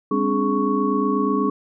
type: tone cluster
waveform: sine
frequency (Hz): 203 / 262.6 / 290.9 / 419.4 / 1111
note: G#3 / C4 / D4 / G#4 / C#6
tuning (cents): -39 / +6 / -16 / +17 / +4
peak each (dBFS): -24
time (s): 0.11-1.5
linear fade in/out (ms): 5
effects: none